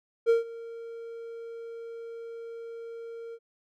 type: tone with ADSR envelope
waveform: triangle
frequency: 461.4 Hz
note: A#4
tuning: 18 cents flat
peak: -15 dBFS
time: 0.26-3.39 s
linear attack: 36 ms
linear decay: 140 ms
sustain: -21 dB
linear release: 54 ms
effects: none